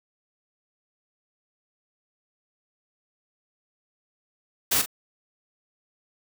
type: noise with echo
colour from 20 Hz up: white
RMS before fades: -22 dBFS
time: 4.71-4.82 s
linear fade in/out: 10 ms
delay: 41 ms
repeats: 1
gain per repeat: -10 dB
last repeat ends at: 4.861 s
effects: none